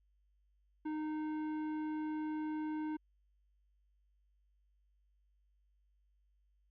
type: tone with tanh clipping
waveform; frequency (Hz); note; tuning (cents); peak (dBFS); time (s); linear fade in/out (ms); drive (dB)
sine; 308.1; D#4; -17; -38; 0.85-2.97; 10; 12
effects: added 50 Hz sine -70 dBFS peak until 6.7 s